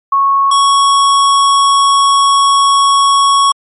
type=tone pair in turn; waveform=sine / square; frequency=1102 / 1110.3 Hz; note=C#6 / C#6; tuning=-11 / +2 cents; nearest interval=unison; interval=13 cents; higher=second; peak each=-7 dBFS; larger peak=neither; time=0.12-0.51 / 0.51-3.52 s; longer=second; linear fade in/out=5 ms; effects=MP3 48 kbps